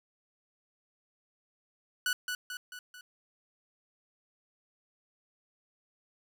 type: tone with echo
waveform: sawtooth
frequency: 1480 Hz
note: F#6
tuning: in tune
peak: -24 dBFS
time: 2.06-2.13 s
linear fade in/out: 2 ms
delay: 220 ms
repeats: 4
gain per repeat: -5 dB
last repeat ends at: 3.01 s
effects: none